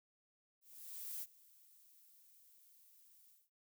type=noise with ADSR envelope; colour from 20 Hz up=violet; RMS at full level=-44 dBFS; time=0.61-3.5 s; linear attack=610 ms; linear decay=42 ms; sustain=-22 dB; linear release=200 ms; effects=none